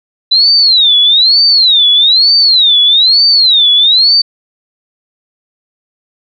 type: tone with vibrato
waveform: sine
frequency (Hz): 3951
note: B7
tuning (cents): 0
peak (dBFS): -4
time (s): 0.31-4.22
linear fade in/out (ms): 10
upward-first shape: sine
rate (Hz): 1.1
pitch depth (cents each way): 260
effects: none